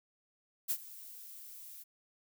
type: noise with ADSR envelope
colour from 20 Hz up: violet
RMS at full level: -31 dBFS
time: 0.68-1.84 s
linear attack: 27 ms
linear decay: 63 ms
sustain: -19 dB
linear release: 17 ms
effects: none